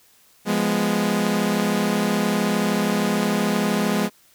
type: chord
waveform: sawtooth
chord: F diminished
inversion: none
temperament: equal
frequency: 174.61 / 207.7 / 246.9 Hz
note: F3 / Ab3 / Cb4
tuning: 0 / 0 / 0 cents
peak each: -22 / -17 / -22 dBFS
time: 0.45-4.1 s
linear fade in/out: 50 ms
effects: white hiss -56 dBFS RMS until 4.34 s